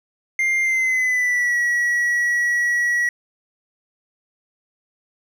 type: tone with pitch glide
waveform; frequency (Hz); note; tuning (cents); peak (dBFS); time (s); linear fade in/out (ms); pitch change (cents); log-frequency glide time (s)
triangle; 2100 to 1925.7; C7 to B6; +6 to -44; -15; 0.39-3.09; 2; -150; 0.63-1.57
effects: none